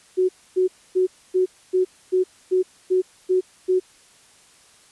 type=tone bursts; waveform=sine; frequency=370 Hz; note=F#4; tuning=in tune; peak=-15 dBFS; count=10; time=0.17-3.8 s; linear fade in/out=20 ms; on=120 ms; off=270 ms; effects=white hiss -53 dBFS RMS until 4.91 s + resampled to 24000 Hz